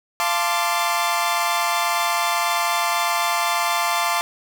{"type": "chord", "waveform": "sawtooth", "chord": "D minor seventh", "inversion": "first", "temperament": "equal with one note detuned", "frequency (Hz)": [690.4, 880, 1046.5, 1174.7], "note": ["F5", "A5", "C6", "D6"], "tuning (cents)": [-20, 0, 0, 0], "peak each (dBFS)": -21, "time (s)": [0.2, 4.21], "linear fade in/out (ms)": 0, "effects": []}